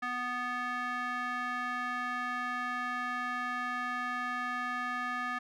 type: tone with band-pass filter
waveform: square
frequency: 246.9 Hz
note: B3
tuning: in tune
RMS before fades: -35 dBFS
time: 0.02-5.39 s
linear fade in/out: 10 ms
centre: 1500 Hz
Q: 3.5
effects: none